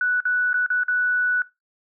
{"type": "tone with dropouts", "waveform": "sine", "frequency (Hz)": 1480, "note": "F#6", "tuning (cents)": 0, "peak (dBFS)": -18, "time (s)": [0.01, 1.42], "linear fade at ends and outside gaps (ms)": 2, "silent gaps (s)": [[0.204, 0.253], [0.531, 0.541], [0.663, 0.702], [0.835, 0.882]], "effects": ["noise-tail reverb RT60 0.2 s tail -18 dB re dry"]}